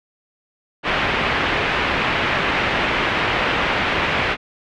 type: low-pass noise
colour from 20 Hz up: white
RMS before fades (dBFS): -20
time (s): 0.83-4.37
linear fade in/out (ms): 50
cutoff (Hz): 2700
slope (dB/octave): 24
effects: none